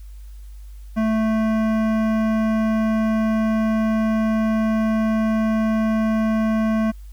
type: tone with hard clipping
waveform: sine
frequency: 220 Hz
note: A3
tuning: in tune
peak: -19 dBFS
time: 0.96-6.92 s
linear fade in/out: 20 ms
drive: 15 dB
effects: added 50 Hz sine -35 dBFS peak until 7.12 s + white hiss -58 dBFS RMS until 7.12 s